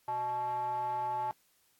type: tone with band-pass filter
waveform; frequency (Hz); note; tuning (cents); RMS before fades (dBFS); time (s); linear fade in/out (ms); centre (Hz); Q
square; 123.8; B2; +5; -34; 0.08-1.31; 0; 870; 9.6
effects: white hiss -70 dBFS RMS until 1.79 s + AAC 64 kbps